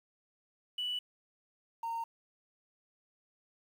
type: tone pair in turn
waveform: triangle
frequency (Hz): 2960 / 919.2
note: F#7 / A#5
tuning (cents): 0 / -25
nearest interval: octave + minor sixth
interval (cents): 2025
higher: first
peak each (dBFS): -30 / -31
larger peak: first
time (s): 0.78-0.99 / 1.83-2.04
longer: neither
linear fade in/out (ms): 5
effects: tanh soft clip ceiling -30 dBFS + 10-bit